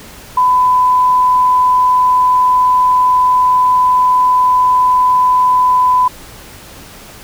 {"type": "tone", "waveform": "sine", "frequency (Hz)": 1003, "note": "B5", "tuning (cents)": 26, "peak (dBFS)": -7, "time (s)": [0.37, 6.08], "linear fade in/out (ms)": 5, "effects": ["pink hiss -35 dBFS RMS until 7.23 s"]}